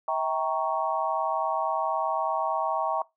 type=chord; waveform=sine; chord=E diminished seventh; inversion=none; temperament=equal with one note detuned; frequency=645.3 / 784 / 932.3 / 1108.7 Hz; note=E5 / G5 / Bb5 / Db6; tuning=-37 / 0 / 0 / 0 cents; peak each=-30 dBFS; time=0.08-3.02 s; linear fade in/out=2 ms; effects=noise-tail reverb RT60 0.2 s tail -21 dB re dry